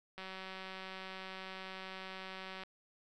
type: click train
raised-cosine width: 0.3 ms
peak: -30 dBFS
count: 465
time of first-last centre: 0.18-2.635 s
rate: 189 Hz
effects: none